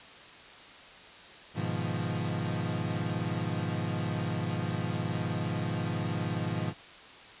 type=chord; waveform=35% pulse; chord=F half-diminished seventh; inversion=first; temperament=equal; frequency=103.83 / 123.47 / 155.56 / 174.61 Hz; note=Ab2 / Cb3 / Eb3 / F3; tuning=0 / 0 / 0 / 0 cents; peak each=-34 dBFS; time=1.54-6.74 s; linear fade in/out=50 ms; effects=white hiss -49 dBFS RMS until 7.4 s + resampled to 8000 Hz